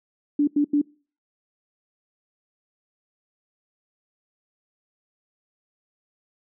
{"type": "tone bursts", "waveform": "sine", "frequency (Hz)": 291.3, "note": "D4", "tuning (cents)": -14, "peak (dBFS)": -16, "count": 3, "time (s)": [0.39, 0.816], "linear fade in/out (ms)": 5, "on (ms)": 84, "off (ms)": 87, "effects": ["noise-tail reverb RT60 0.4 s tail -25 dB re dry"]}